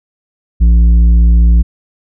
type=tone with tanh clipping; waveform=sine; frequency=57.5 Hz; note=A#1; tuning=23 cents flat; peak=-5 dBFS; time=0.6-1.63 s; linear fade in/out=20 ms; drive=7 dB; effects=none